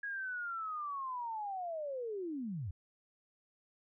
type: linear sweep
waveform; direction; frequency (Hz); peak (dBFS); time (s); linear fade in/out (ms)
sine; down; 1662 to 78; -37; 0.03-2.71; 5
effects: none